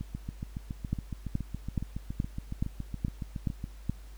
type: two click trains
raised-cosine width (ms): 5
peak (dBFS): -16 / -23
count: 8 / 27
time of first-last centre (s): 0.93-3.896 / 0.01-3.641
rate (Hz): 2.36 / 7.16
effects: added 50 Hz sine -44 dBFS peak until 4.17 s + pink hiss -59 dBFS RMS until 4.17 s